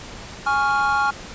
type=chord; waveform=triangle; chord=Db major; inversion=second; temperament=equal; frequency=830.6 / 1108.7 / 1396.9 Hz; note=Ab5 / Db6 / F6; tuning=0 / 0 / 0 cents; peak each=-19 / -22 / -19 dBFS; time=0.46-1.11 s; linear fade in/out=10 ms; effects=pink hiss -37 dBFS RMS until 1.34 s + resampled to 16000 Hz